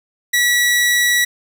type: tone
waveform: sawtooth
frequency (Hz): 1939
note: B6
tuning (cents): -32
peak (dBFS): -9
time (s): 0.33-1.25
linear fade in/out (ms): 10
effects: none